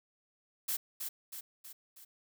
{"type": "noise with echo", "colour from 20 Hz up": "blue", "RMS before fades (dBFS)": -34, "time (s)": [0.68, 0.77], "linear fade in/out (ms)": 10, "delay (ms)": 320, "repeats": 4, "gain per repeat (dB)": -5, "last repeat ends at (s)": 2.05, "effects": []}